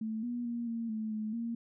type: tone with pitch steps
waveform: sine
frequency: 220 / 241.3 / 236.2 / 230.1 / 218.2 / 215.5 / 232.2 Hz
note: A3 / B3 / A#3 / A#3 / A3 / A3 / A#3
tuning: 0 / -40 / +23 / -22 / -14 / -36 / -7 cents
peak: -33 dBFS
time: 0.01-1.55 s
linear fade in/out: 5 ms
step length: 220 ms
effects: none